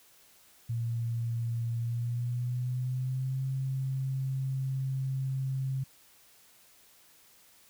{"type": "tone with pitch glide", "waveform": "sine", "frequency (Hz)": [116.54, 133.1], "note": ["A#2", "C3"], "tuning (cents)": [0, 30], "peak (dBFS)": -29, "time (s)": [0.69, 5.84], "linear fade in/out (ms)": 10, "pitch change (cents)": 230, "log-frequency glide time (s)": [1.78, 3.45], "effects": ["white hiss -60 dBFS RMS until 7.69 s"]}